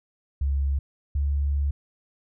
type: tone pair in turn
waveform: sine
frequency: 69.3 / 71 Hz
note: C#2 / C#2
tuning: 0 / +42 cents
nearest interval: unison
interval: 42 cents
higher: second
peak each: -21 dBFS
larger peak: neither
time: 0.41-0.79 / 1.15-1.71 s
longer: second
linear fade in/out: 5 ms
effects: none